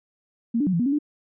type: tone with pitch steps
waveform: sine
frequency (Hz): 231.5 / 291.9 / 186.9 / 168.4 / 242.2 / 277.9 / 295.6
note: A#3 / D4 / F#3 / E3 / B3 / C#4 / D4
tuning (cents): -12 / -10 / +18 / +37 / -34 / +4 / +11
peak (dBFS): -19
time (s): 0.54-0.988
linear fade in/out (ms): 10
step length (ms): 64
effects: none